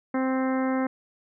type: harmonic tone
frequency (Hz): 261.6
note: C4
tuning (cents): 0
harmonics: 1 / 2 / 3 / 4 / 5 / 6 / 7 / 8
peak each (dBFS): -24 / -30 / -34 / -36 / -38 / -40 / -41 / -42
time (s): 0.14-0.87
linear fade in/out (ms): 5
effects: none